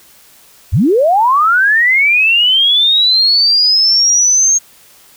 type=linear sweep; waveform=sine; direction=up; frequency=60.9 to 6500 Hz; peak=-7 dBFS; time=0.72-4.59 s; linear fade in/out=20 ms; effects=white hiss -44 dBFS RMS until 5.16 s